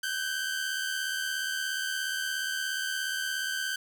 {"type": "tone pair together", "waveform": "sawtooth", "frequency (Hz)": [1523, 1600], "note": ["F#6", "G6"], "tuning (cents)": [50, 35], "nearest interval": "minor second", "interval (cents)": 85, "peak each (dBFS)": [-28, -31], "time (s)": [0.03, 3.76], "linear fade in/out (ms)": 5, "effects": ["9-bit"]}